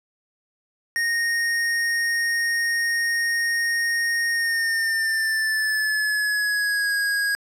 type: tone with pitch glide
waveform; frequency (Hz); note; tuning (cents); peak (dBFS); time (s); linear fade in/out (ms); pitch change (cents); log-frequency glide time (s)
square; 1856 to 1644; A#6 to G#6; -8 to -18; -21; 0.96-7.35; 0; -210; 4.31-6.95
effects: low-pass 12000 Hz 12 dB/octave + 10-bit